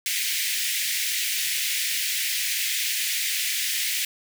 pink high-pass noise, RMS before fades -26 dBFS, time 0.06-4.05 s, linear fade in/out 2 ms, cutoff 1900 Hz, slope 48 dB/octave, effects none

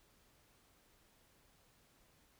silence, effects pink hiss -70 dBFS RMS until 2.39 s

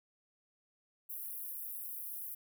pink high-pass noise, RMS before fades -43 dBFS, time 1.09-2.35 s, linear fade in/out 10 ms, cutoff 11000 Hz, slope 48 dB/octave, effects none

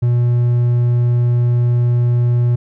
triangle tone, 120.8 Hz, B2, 38 cents flat, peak -9 dBFS, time 0.02-2.56 s, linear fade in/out 10 ms, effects none

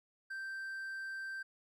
triangle tone, 1565 Hz, G6, 3 cents flat, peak -38 dBFS, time 0.3-1.43 s, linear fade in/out 10 ms, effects none

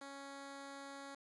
10% pulse tone, 277.2 Hz, C#4, in tune, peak -40 dBFS, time 0.01-1.15 s, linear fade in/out 5 ms, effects resampled to 24000 Hz + 11-bit

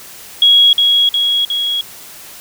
sine tone with echo, 3318 Hz, G#7, 2 cents flat, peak -5 dBFS, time 0.42-0.73 s, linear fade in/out 2 ms, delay 360 ms, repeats 3, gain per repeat -3 dB, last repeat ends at 1.81 s, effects white hiss -35 dBFS RMS until 2.4 s

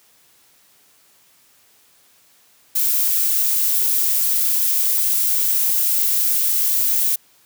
violet noise, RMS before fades -18 dBFS, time 2.75-7.16 s, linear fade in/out 10 ms, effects white hiss -55 dBFS RMS until 7.45 s + high-pass 80 Hz 12 dB/octave

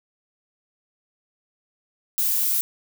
violet noise, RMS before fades -22 dBFS, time 2.18-2.61 s, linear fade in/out 0 ms, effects none

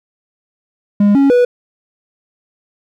triangle tone with pitch steps, 204.1 / 276.8 / 490.1 Hz, G#3 / C#4 / B4, -30 / -2 / -13 cents, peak -5 dBFS, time 1-1.45 s, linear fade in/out 5 ms, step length 150 ms, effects none

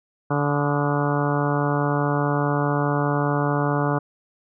harmonic tone with a mistuned harmonic, 144.8 Hz, D3, 24 cents flat, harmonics 1 / 2 / 3 / 4 / 5 / 6 / 7 / 8 / 9 / 10, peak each -23 / -26 / -28 / -29 / -30 / -31 / -31 / -32 / -33 / -33 dBFS, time 0.3-3.99 s, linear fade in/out 10 ms, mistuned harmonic 9, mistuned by -69 cents, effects none

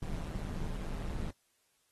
brown noise with amplitude modulation, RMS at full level -34 dBFS, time 0.02-1.31 s, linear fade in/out 5 ms, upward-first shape sine, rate 156 Hz, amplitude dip 75%, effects white hiss -74 dBFS RMS until 1.91 s + AAC 32 kbps

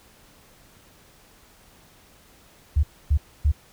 sine tone bursts, 73.42 Hz, D2, in tune, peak -15 dBFS, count 3, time 2.76-3.519 s, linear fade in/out 10 ms, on 73 ms, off 270 ms, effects pink hiss -54 dBFS RMS until 3.72 s

